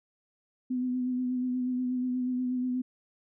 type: tone with vibrato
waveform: sine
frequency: 251.6 Hz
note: B3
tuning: 32 cents sharp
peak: -27 dBFS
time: 0.7-2.82 s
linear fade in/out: 10 ms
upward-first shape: sine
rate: 8.3 Hz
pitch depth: 24 cents each way
effects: none